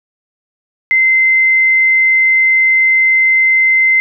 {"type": "tone", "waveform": "sine", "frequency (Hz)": 2071, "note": "C7", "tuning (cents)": -18, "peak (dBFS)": -7, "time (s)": [0.91, 4], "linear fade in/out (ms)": 0, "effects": []}